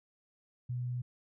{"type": "tone", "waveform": "sine", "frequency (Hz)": 123.47, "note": "B2", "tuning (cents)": 0, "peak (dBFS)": -33, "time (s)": [0.69, 1.02], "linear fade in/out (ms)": 10, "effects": []}